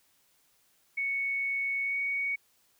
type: tone with pitch glide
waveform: sine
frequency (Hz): 2218 to 2236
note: C#7 to C#7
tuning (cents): 0 to +14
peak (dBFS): -28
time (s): 0.97-2.36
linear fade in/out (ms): 10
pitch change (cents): +14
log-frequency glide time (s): 1.83-1.97
effects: white hiss -68 dBFS RMS until 2.79 s